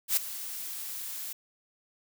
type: noise with ADSR envelope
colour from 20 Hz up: blue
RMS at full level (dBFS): -23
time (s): 0.08-1.33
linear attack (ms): 87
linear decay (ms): 10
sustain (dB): -15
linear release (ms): 7
effects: none